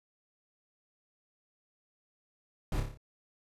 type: noise with echo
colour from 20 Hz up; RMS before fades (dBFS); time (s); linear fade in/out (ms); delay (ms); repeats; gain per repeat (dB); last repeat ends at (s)
brown; -32; 2.72-2.8; 2; 29; 6; -4; 2.974
effects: resampled to 32000 Hz